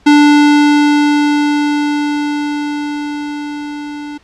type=tone with level ramp; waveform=square; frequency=293.7 Hz; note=D4; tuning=in tune; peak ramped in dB=-4 to -24 dBFS; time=0.06-4.18 s; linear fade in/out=10 ms; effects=pink hiss -49 dBFS RMS until 4.23 s + low-pass 5000 Hz 12 dB/octave